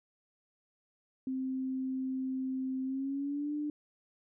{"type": "tone with pitch glide", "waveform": "sine", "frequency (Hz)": [261.6, 297], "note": ["C4", "D4"], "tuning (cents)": [0, 20], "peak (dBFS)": -32, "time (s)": [1.27, 3.7], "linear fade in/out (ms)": 2, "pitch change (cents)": 220, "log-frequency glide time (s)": [2.84, 3.54], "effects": []}